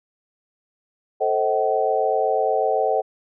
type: chord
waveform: sine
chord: A diminished seventh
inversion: none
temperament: just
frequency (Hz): 440 / 528 / 633.6 / 760.3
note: A4 / C5 / Eb5 / Gb5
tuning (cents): 0 / +16 / +31 / +47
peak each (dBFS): -23 / -24 / -24 / -22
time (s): 1.2-3.02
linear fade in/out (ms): 20
effects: none